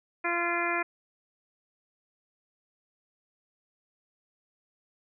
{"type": "harmonic tone", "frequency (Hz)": 344.3, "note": "F4", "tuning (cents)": -25, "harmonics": [1, 2, 3, 4, 5, 6, 7], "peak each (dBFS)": [-34, -34, -34, -34, -34, -34, -34], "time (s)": [0.24, 0.83], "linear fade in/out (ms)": 10, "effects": []}